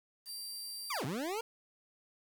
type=tone; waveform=sawtooth; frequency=4697 Hz; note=D8; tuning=1 cent flat; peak=-38 dBFS; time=0.25-1.02 s; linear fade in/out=50 ms
type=linear two-way sweep; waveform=25% pulse; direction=down then up; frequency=1244.5 to 116.54 to 473.7 Hz; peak=-31 dBFS; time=0.9-1.41 s; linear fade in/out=5 ms; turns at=1.05 s
effects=9-bit